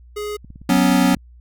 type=tone; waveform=square; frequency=417.5 Hz; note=G#4; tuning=9 cents sharp; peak=-25 dBFS; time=0.16-0.37 s; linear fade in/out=10 ms
type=clicks; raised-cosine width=5 ms; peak=-27 dBFS; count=11; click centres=0.446 / 0.504 / 0.559 / 0.616 / 0.712 / 0.771 / 0.899 / 0.947 / 1.047 / 1.134 / 1.168 s
type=chord; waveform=square; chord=F# suspended fourth; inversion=none; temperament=equal; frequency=185 / 246.9 / 277.2 Hz; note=F#3 / B3 / C#4; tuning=0 / 0 / 0 cents; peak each=-18 dBFS; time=0.69-1.15 s; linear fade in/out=5 ms
effects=added 60 Hz sine -42 dBFS peak until 1.4 s